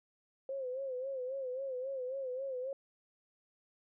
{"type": "tone with vibrato", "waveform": "sine", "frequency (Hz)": 523.3, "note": "C5", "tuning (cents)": 0, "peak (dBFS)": -36, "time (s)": [0.49, 2.73], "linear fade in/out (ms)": 2, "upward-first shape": "sine", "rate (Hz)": 3.7, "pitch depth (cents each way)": 84, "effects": []}